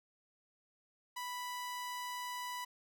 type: tone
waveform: sawtooth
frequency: 987.8 Hz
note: B5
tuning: in tune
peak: -36 dBFS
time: 1.16-2.65 s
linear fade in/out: 10 ms
effects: none